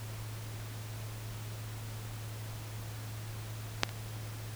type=clicks; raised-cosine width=0.2 ms; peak=-6 / -25 dBFS; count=2; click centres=3.834 / 3.892 s; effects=added 109 Hz sine -40 dBFS peak until 4.55 s + pink hiss -48 dBFS RMS until 4.55 s